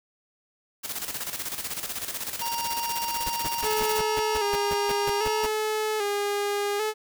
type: noise with tremolo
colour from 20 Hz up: white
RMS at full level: -31 dBFS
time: 0.83-4 s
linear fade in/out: 20 ms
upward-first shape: square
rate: 16 Hz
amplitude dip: 60%
type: harmonic tone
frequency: 932.3 Hz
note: A#5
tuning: in tune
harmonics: 1 / 3 / 5 / 6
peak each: -29 / -39 / -40 / -39 dBFS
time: 2.41-5.47 s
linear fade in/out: 10 ms
type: noise bursts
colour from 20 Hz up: pink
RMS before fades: -32 dBFS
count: 13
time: 3.26-5.463 s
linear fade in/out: 5 ms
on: 31 ms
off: 150 ms
type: tone with vibrato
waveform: sawtooth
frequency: 419.2 Hz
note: G#4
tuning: 16 cents sharp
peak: -21 dBFS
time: 3.62-6.94 s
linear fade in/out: 50 ms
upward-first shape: square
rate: 0.63 Hz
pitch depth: 48 cents each way
effects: none